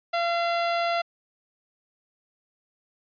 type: tone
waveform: sawtooth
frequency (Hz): 684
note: F5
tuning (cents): -36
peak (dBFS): -19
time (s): 0.13-1.02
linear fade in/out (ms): 10
effects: resampled to 11025 Hz